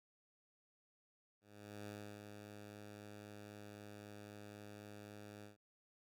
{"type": "tone with ADSR envelope", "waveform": "10% pulse", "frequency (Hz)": 103.83, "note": "G#2", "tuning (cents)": 0, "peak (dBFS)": -39, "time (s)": [1.41, 5.57], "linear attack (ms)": 460, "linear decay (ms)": 320, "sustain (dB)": -5, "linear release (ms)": 130, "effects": []}